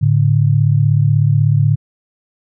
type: tone pair together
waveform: sine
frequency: 108.5 / 144.83 Hz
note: A2 / D3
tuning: -24 / -24 cents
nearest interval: perfect fourth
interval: 500 cents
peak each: -12 dBFS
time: 0.01-1.76 s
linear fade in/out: 20 ms
effects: none